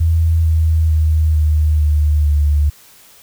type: tone with pitch steps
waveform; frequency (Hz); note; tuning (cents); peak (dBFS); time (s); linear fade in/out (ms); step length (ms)
sine; 81.8 / 80.07 / 78.38 / 76.72 / 75.1 / 73.51; E2 / E2 / D#2 / D#2 / D2 / D2; -13 / -50 / +13 / -24 / +39 / +2; -10; 0-2.7; 10; 450
effects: white hiss -45 dBFS RMS until 3.22 s